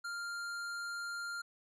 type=tone; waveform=square; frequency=1396.9 Hz; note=F6; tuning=in tune; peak=-39 dBFS; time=0.04-1.42 s; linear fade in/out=10 ms; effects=low-pass 9000 Hz 12 dB/octave